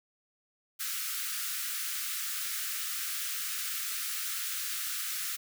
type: high-pass noise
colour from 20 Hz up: white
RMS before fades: -35 dBFS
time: 0.79-5.37 s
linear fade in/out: 20 ms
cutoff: 1200 Hz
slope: 96 dB/octave
effects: none